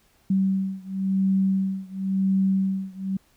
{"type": "beating tone pair", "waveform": "sine", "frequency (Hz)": [191.6, 192.55], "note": ["G3", "G3"], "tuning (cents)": [-39, -31], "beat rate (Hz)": 0.95, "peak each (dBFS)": [-23, -24], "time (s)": [0.3, 3.17], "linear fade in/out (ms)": 5, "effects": ["pink hiss -62 dBFS RMS until 3.36 s"]}